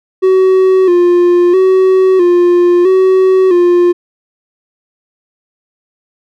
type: tone with vibrato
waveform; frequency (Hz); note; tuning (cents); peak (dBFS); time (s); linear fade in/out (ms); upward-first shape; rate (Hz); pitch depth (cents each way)
triangle; 364.1; F#4; -28; -3; 0.22-3.93; 20; square; 0.76; 58
effects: none